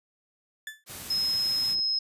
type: tone with exponential decay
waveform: 35% pulse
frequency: 1743 Hz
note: A6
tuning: 17 cents flat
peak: -30 dBFS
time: 0.67-0.84 s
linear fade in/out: 2 ms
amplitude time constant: 36 ms
type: noise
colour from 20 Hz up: white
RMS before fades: -40 dBFS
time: 0.86-1.76 s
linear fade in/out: 50 ms
type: noise with tremolo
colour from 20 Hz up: brown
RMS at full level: -42 dBFS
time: 0.89-1.8 s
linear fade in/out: 5 ms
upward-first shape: sine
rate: 18 Hz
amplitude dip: 45%
type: tone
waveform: sine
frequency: 5140 Hz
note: E8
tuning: 45 cents flat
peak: -24 dBFS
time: 1.1-1.99 s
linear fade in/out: 5 ms
effects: high-pass 100 Hz 12 dB/octave + resampled to 32000 Hz